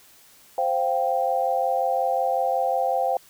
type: chord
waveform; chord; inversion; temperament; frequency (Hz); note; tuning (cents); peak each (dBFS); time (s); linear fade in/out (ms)
sine; C suspended fourth; none; equal; 523.3 / 698.5 / 784; C5 / F5 / G5; 0 / 0 / 0; -25 / -25 / -24; 0.58-3.17; 2
effects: white hiss -53 dBFS RMS until 3.29 s